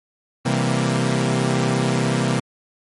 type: chord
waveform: sawtooth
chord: C dominant seventh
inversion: none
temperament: equal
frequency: 130.81 / 164.81 / 196 / 233.1 Hz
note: C3 / E3 / G3 / Bb3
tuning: 0 / 0 / 0 / 0 cents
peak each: -17 / -20 / -22 / -20 dBFS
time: 0.45-2.4 s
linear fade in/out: 10 ms
effects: MP3 48 kbps